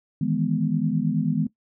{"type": "chord", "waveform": "sine", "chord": "E major seventh", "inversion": "third", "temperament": "equal", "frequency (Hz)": [155.56, 164.81, 207.7, 246.9], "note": ["D#3", "E3", "G#3", "B3"], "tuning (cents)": [0, 0, 0, 0], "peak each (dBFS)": -26, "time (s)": [0.21, 1.47], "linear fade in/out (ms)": 5, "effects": ["noise-tail reverb RT60 0.1 s tail -17 dB re dry"]}